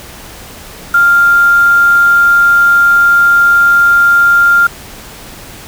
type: tone with quantisation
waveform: sine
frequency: 1396.9 Hz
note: F6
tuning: in tune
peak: -4 dBFS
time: 0.94-4.67 s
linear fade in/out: 5 ms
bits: 4
effects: pink hiss -31 dBFS RMS until 5.67 s